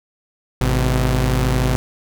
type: tone pair together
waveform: sawtooth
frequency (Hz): 52.98 / 127.4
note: G#1 / C3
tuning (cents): +35 / -46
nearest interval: octave + minor third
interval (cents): 1519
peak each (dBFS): -14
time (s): 0.61-1.76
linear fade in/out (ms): 0
effects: none